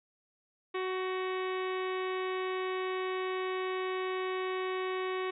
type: harmonic tone with a mistuned harmonic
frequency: 372.5 Hz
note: F#4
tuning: 12 cents sharp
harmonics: 1 / 2 / 3 / 4 / 5 / 6 / 7 / 8 / 9 / 10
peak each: -33 / -44 / -39 / -50 / -44 / -45 / -49 / -50 / -54 / -52 dBFS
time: 0.74-5.31 s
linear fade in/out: 10 ms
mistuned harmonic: 4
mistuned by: +33 cents
effects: none